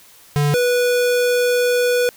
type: tone pair in turn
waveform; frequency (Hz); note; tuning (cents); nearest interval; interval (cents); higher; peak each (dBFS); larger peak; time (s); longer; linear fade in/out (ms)
square; 145.8 / 490.4; D3 / B4; -12 / -12; octave + major sixth; 2100; second; -15; neither; 0.36-0.54 / 0.54-2.09; second; 0
effects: white hiss -47 dBFS RMS until 2.16 s